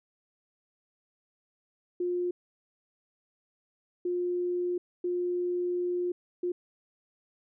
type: tone bursts at uneven times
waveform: sine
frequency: 355.1 Hz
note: F4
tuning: 29 cents sharp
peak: -27 dBFS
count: 4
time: 2-2.31 / 4.05-4.78 / 5.04-6.12 / 6.43-6.52 s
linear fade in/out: 5 ms
effects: none